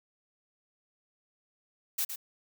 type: noise with echo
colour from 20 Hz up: blue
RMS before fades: -30 dBFS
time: 1.98-2.05 s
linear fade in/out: 10 ms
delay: 110 ms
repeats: 1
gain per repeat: -8 dB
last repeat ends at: 2.16 s
effects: none